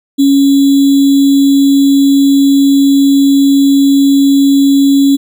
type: tone with sample-and-hold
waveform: sine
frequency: 277.2 Hz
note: C#4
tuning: in tune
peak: -4 dBFS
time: 0.18-5.17 s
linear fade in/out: 20 ms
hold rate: 3675 Hz
effects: none

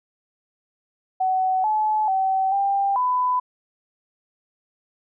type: tone with pitch steps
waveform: sine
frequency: 751 / 859 / 765 / 793 / 1000 Hz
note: F#5 / A5 / G5 / G5 / B5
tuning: +26 / -42 / -42 / +20 / +21 cents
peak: -18 dBFS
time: 1.2-3.4 s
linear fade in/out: 10 ms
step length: 440 ms
effects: none

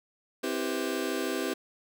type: chord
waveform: sawtooth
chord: C major seventh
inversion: none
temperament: just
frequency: 261.6 / 327 / 392.4 / 490.5 Hz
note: C4 / E4 / G4 / B4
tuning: 0 / -14 / +2 / -12 cents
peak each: -30 / -30 / -29 / -33 dBFS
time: 0.43-1.54 s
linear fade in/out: 10 ms
effects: none

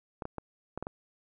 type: clicks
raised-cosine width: 1 ms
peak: -22 dBFS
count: 6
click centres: 0.222 / 0.254 / 0.383 / 0.776 / 0.826 / 0.869 s
effects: none

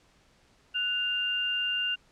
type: tone pair together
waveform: sine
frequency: 1480 / 2798 Hz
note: F#6 / F7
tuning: 0 / +3 cents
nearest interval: major seventh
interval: 1103 cents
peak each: -34 / -27 dBFS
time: 0.74-1.96 s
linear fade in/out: 20 ms
effects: pink hiss -63 dBFS RMS until 2.11 s + low-pass 7000 Hz 12 dB/octave

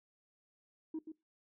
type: tone with echo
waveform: sine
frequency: 317 Hz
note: D#4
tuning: 32 cents sharp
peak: -35 dBFS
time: 0.94-0.99 s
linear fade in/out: 5 ms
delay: 130 ms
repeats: 1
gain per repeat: -8 dB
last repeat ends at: 1.12 s
effects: noise-tail reverb RT60 0.2 s tail -20 dB re dry + tanh soft clip ceiling -34 dBFS

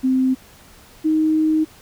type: tone pair in turn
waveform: sine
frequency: 260 / 312.9 Hz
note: C4 / D#4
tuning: -11 / +10 cents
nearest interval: minor third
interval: 321 cents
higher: second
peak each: -14 dBFS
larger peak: neither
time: 0.03-0.35 / 1.04-1.65 s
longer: second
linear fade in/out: 20 ms
effects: pink hiss -47 dBFS RMS until 1.81 s

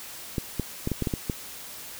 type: clicks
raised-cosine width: 3 ms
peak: -13 dBFS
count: 8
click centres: 0.382 / 0.597 / 0.874 / 0.917 / 1.023 / 1.072 / 1.138 / 1.298 s
effects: white hiss -41 dBFS RMS until 1.99 s

